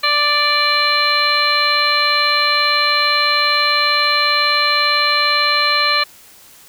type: harmonic tone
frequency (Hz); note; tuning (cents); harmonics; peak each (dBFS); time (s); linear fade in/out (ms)
587.3; D5; 0; 1 / 2 / 3 / 4 / 5 / 6 / 7; -26 / -18 / -21 / -19 / -25 / -29 / -17; 0.03-6.04; 10
effects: white hiss -44 dBFS RMS until 6.68 s